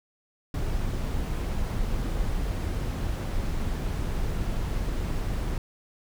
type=noise; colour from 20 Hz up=brown; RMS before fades=-28 dBFS; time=0.54-5.58 s; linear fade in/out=2 ms; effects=none